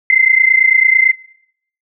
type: tone pair together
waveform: sine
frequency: 2058 / 2087 Hz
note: C7 / C7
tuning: -29 / -5 cents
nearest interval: unison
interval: 24 cents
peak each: -10 dBFS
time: 0.1-1.12 s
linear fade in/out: 2 ms
effects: noise-tail reverb RT60 0.7 s tail -21 dB re dry